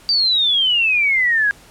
sine exponential sweep, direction down, 4699 to 1620 Hz, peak -13 dBFS, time 0.09-1.51 s, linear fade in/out 0 ms, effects pink hiss -46 dBFS RMS until 1.7 s + low-pass 12000 Hz 12 dB/octave

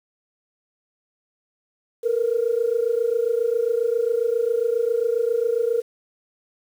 sine tone pair together, 453.4 / 480.8 Hz, A#4 / B4, -48 / -46 cents, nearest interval minor second, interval 102 cents, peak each -21 dBFS, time 2.03-5.82 s, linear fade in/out 20 ms, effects tanh soft clip ceiling -11 dBFS + 8-bit

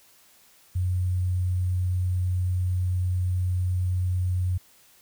sine tone with sample-and-hold, 90.9 Hz, F#2, 30 cents flat, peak -22 dBFS, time 0.75-4.58 s, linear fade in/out 10 ms, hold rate 8820 Hz, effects white hiss -57 dBFS RMS until 5.01 s

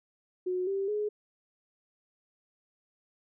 sine tone with pitch steps, 365.3 / 391.5 / 419.6 Hz, F#4 / G4 / G#4, -22 / -2 / +18 cents, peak -28 dBFS, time 0.46-1.09 s, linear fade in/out 10 ms, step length 210 ms, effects none

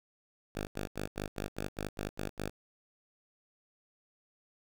5% pulse tone bursts, 50.7 Hz, G#1, 41 cents flat, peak -24 dBFS, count 10, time 0.55-2.497 s, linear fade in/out 5 ms, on 120 ms, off 83 ms, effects none

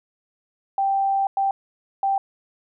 sine tone bursts at uneven times, 784 Hz, G5, in tune, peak -18 dBFS, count 3, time 0.78-1.27 / 1.37-1.51 / 2.03-2.18 s, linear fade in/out 2 ms, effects none

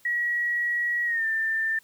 sine tone with pitch glide, 1915 to 1786.8 Hz, A#6 to A6, +46 to +26 cents, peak -23 dBFS, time 0.05-1.79 s, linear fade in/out 5 ms, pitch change -120 cents, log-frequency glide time 1.05-1.25 s, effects white hiss -59 dBFS RMS until 1.83 s

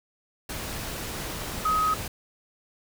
sine tone in noise, 1264 Hz, D#6, 27 cents sharp, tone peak -21 dBFS, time 1.65-1.94 s, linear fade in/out 5 ms, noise pink, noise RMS -34 dBFS, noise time 0.49-2.08 s, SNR +10 dB, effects none

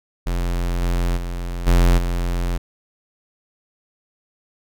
square tone with level steps, 43.65 Hz, F1, in tune, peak -20 / -18 / -25 / -12 / -20 dBFS, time 0.26-2.58 s, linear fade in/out 10 ms, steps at 0.81 / 1.16 / 1.66 / 1.97 s, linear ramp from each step 20 ms, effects none

